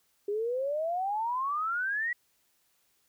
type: exponential sweep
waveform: sine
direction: up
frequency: 399.5 to 1956 Hz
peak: -28 dBFS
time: 0.28-2.13 s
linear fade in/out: 5 ms
effects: white hiss -71 dBFS RMS until 3.08 s